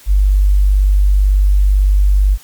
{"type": "tone", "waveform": "sine", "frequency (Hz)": 49, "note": "G1", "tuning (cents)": 0, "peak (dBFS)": -7, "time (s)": [0.06, 2.38], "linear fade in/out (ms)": 50, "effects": ["white hiss -42 dBFS RMS until 2.43 s", "MP3 96 kbps"]}